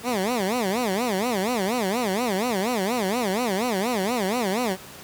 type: tone with vibrato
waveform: 15% pulse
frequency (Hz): 216.6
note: A3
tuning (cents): -27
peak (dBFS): -16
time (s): 0.03-4.77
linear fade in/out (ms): 50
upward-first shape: sine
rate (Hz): 4.2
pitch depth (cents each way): 270
effects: pink hiss -42 dBFS RMS until 5.03 s + high-pass 100 Hz 12 dB/octave

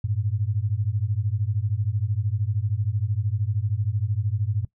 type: beating tone pair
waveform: sine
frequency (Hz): 98 / 111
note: G2 / A2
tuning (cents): 0 / +16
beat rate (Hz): 13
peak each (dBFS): -25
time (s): 0.04-4.65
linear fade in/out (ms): 5
effects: noise-tail reverb RT60 0.1 s tail -20 dB re dry

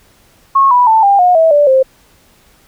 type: tone with pitch steps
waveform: sine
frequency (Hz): 1091 / 983.3 / 886.2 / 798.7 / 719.8 / 648.7 / 584.7 / 526.9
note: C#6 / B5 / A5 / G5 / F#5 / E5 / D5 / C5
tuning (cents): -28 / -8 / +12 / +32 / -48 / -28 / -8 / +12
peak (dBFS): -5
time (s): 0.55-1.83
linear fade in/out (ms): 10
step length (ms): 160
effects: pink hiss -49 dBFS RMS until 2.67 s

